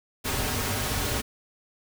pink noise with comb filter, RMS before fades -28 dBFS, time 0.24-1.22 s, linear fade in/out 20 ms, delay 5.9 ms, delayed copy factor -0.65, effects none

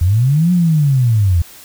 sine linear two-way sweep, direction up then down, 80.1 to 181.8 to 80.1 Hz, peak -9 dBFS, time 0.01-1.42 s, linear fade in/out 5 ms, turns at 0.52 s, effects white hiss -39 dBFS RMS until 1.64 s

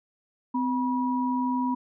sine tone pair together, 255.6 / 968.6 Hz, C4 / B5, -40 / -34 cents, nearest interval octave + major seventh, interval 2306 cents, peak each -25 / -28 dBFS, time 0.54-1.75 s, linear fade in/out 10 ms, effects none

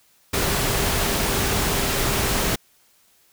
sine tone in noise, 398.4 Hz, G4, 28 cents sharp, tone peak -32 dBFS, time 0.33-2.56 s, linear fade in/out 10 ms, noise pink, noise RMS -22 dBFS, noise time 0.33-2.56 s, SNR -13 dB, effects white hiss -59 dBFS RMS until 3.32 s

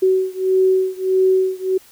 sine beating tone pair, 375.7 / 377.3 Hz, F#4 / F#4, +26 / +34 cents, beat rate 1.6 Hz, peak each -16 / -17 dBFS, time 0.02-1.78 s, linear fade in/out 10 ms, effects white hiss -48 dBFS RMS until 1.91 s

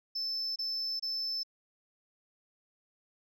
sine tone bursts, 5274 Hz, E8, in tune, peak -30 dBFS, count 3, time 0.15-1.434 s, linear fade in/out 10 ms, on 410 ms, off 27 ms, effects tanh soft clip ceiling -30 dBFS

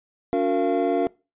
triangle tone cluster, 284.6 / 363 / 461.1 / 686 Hz, C#4 / F#4 / A#4 / F5, +46 / -33 / -19 / -31 cents, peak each -23 dBFS, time 0.33-1.07 s, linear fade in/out 0 ms, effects noise-tail reverb RT60 0.3 s tail -23 dB re dry + resampled to 8000 Hz

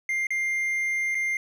triangle tone with dropouts, 2100 Hz, C7, 6 cents sharp, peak -22 dBFS, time 0.09-1.37 s, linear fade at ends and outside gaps 2 ms, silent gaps 0.269-0.305 / 1.147-1.151 s, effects none

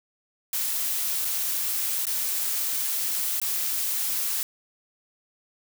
blue noise with dropouts, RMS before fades -27 dBFS, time 0.53-4.43 s, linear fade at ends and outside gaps 1 ms, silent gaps 1.247-1.251 / 2.054-2.068 / 3.4-3.416 s, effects none

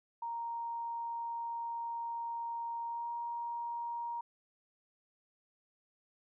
sine tone with pitch glide, 932.3 to 941 Hz, A#5 to A#5, 0 to +16 cents, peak -36 dBFS, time 0.22-4.21 s, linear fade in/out 5 ms, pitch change +16 cents, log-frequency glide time 2.86-3.1 s, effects none

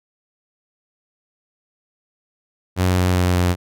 sawtooth tone with pitch steps, 91.7 / 90.86 / 90.02 / 89.19 Hz, F#2 / F#2 / F#2 / F2, -15 / -31 / -47 / +37 cents, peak -11 dBFS, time 2.76-3.56 s, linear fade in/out 50 ms, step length 200 ms, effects none

